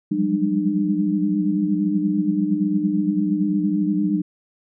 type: tone cluster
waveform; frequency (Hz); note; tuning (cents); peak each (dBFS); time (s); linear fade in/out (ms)
sine; 176.5 / 185.6 / 198 / 206.7 / 302; F3 / F#3 / G3 / G#3 / D4; +19 / +6 / +18 / -8 / +48; -28 / -27 / -23 / -26 / -21; 0.11-4.22; 10
effects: none